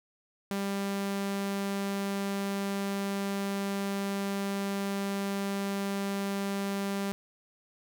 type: tone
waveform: sawtooth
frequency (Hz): 198.1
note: G3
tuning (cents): +18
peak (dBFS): -26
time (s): 0.51-7.12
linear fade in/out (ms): 0
effects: none